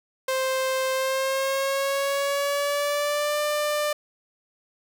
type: tone with pitch glide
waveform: sawtooth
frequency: 524 to 595 Hz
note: C5 to D5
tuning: +2 to +22 cents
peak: -19 dBFS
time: 0.28-3.93 s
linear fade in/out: 5 ms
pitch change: +220 cents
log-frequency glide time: 0.92-3.4 s
effects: none